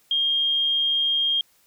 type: tone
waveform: sine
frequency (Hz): 3223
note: G7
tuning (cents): +47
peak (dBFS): -19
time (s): 0.11-1.41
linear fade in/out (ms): 2
effects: white hiss -61 dBFS RMS until 1.66 s